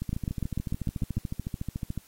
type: two click trains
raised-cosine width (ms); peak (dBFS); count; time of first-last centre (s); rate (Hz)
5; -19 / -16; 28 / 8; 0.02-1.977 / 0.13-1.17; 13.8 / 6.73
effects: white hiss -58 dBFS RMS until 2.07 s + AAC 48 kbps